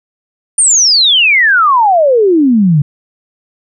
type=exponential sweep; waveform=sine; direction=down; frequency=9240 to 138.59 Hz; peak=-5 dBFS; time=0.58-2.82 s; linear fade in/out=5 ms; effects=none